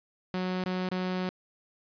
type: tone with dropouts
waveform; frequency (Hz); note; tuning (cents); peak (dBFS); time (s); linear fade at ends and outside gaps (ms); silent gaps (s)
sawtooth; 183.9; F#3; -10; -25; 0.34-1.29; 0; 0.639-0.66 / 0.888-0.915
effects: resampled to 11025 Hz + 9-bit